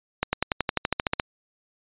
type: accelerating click train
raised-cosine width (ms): 0.3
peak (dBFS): -6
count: 13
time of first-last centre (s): 0.23-1.198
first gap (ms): 100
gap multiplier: 0.96
effects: resampled to 8000 Hz